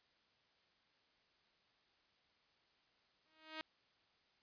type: tone with exponential growth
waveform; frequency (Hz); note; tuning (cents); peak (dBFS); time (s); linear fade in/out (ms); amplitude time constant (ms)
5% pulse; 314.8; D#4; +20; -30; 3.26-3.61; 0; 75
effects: white hiss -75 dBFS RMS until 4.42 s + resampled to 11025 Hz